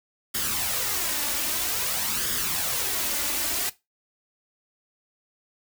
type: noise with flanger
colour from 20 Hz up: white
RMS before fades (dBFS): -27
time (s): 0.34-3.7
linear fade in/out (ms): 10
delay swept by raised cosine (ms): 0.59 to 3.49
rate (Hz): 0.51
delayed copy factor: +0.55
effects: noise-tail reverb RT60 0.2 s tail -17 dB re dry